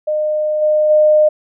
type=tone with level steps; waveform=sine; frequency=610 Hz; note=D#5; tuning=34 cents flat; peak=-14 / -10 / -7 dBFS; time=0.07-1.29 s; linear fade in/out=10 ms; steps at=0.61 / 0.89 s; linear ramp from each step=20 ms; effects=none